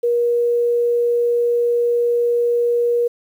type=tone; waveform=sine; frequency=476.5 Hz; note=A#4; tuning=38 cents sharp; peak=-14 dBFS; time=0.03-3.08 s; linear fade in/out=10 ms; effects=8-bit